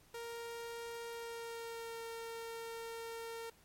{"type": "tone with pitch glide", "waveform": "sawtooth", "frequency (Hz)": [466.2, 458.5], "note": ["A#4", "A#4"], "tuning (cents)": [0, -29], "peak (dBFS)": -39, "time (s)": [0.14, 3.5], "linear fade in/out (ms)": 5, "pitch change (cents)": -29, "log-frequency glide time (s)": [1.08, 2.01], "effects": ["pink hiss -66 dBFS RMS until 3.64 s", "MP3 64 kbps"]}